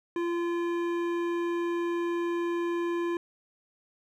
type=tone with hard clipping; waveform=sine; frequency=343.3 Hz; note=F4; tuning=30 cents flat; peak=-29 dBFS; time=0.16-3.17 s; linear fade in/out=2 ms; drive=13 dB; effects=none